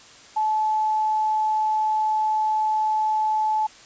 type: tone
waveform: sine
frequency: 864 Hz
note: A5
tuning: 32 cents flat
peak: -19 dBFS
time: 0.36-3.67 s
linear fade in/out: 10 ms
effects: white hiss -47 dBFS RMS until 3.85 s + resampled to 16000 Hz